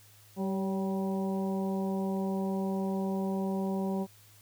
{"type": "harmonic tone with a mistuned harmonic", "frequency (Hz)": 193.2, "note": "G3", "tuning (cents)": -25, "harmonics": [1, 2, 3, 4, 5], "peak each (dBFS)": [-30, -36, -40, -42, -44], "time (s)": [0.36, 4.07], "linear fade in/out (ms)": 50, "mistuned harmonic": 3, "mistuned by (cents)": -41, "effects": ["added 104 Hz sine -59 dBFS peak until 4.41 s", "white hiss -59 dBFS RMS until 4.41 s"]}